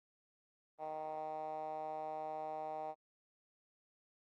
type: tone with band-pass filter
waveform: 10% pulse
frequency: 155.56 Hz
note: D#3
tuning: in tune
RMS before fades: -43 dBFS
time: 0.78-2.95 s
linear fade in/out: 50 ms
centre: 730 Hz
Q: 5
effects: Opus 32 kbps